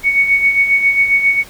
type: tone with tremolo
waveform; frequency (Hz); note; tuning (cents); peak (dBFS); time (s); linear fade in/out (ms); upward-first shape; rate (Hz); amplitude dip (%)
sine; 2226; C#7; +7; -7; 0.03-1.44; 50; sine; 7.4; 60
effects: pink hiss -38 dBFS RMS until 1.49 s